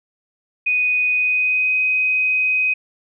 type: tone with pitch glide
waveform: sine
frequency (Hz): 2489 to 2514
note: D#7 to D#7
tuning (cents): 0 to +17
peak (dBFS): -15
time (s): 0.66-2.74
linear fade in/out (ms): 10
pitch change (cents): +17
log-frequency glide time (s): 1.11-1.76
effects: none